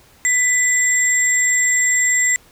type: tone pair together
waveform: sine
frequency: 1988 / 7493 Hz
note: B6 / A#8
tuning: +11 / +8 cents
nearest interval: octave + major seventh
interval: 2297 cents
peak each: -15 dBFS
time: 0.25-2.36 s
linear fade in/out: 0 ms
effects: tanh soft clip ceiling -8 dBFS + pink hiss -50 dBFS RMS until 2.51 s